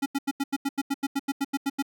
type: tone bursts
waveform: square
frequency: 277.2 Hz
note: C#4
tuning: in tune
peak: -24 dBFS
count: 15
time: 0.02-1.825 s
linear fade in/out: 10 ms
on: 41 ms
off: 85 ms
effects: none